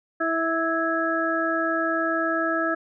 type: harmonic tone with a mistuned harmonic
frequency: 327.1 Hz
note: E4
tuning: 13 cents flat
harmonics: 1 / 2 / 4 / 5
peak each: -27 / -27 / -27 / -27 dBFS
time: 0.2-2.75 s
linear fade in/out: 10 ms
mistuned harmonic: 5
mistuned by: +23 cents
effects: none